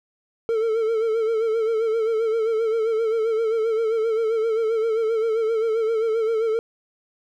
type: tone with vibrato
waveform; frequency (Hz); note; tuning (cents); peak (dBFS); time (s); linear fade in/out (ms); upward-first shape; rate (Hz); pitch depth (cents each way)
triangle; 447.5; A4; +29; -17; 0.49-6.59; 0; sine; 7.6; 57
effects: none